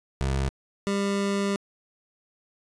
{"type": "tone pair in turn", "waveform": "25% pulse", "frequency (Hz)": [67.3, 199.47], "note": ["C2", "G3"], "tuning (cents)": [49, 30], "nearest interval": "octave + perfect fifth", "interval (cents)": 1881, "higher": "second", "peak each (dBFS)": -20, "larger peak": "neither", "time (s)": [[0.21, 0.49], [0.87, 1.56]], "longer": "second", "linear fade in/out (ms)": 0, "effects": ["resampled to 22050 Hz"]}